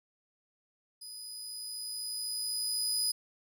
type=tone with level ramp; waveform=25% pulse; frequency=4978 Hz; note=D#8; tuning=in tune; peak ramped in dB=-39 to -23 dBFS; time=1.01-3.12 s; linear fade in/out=10 ms; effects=none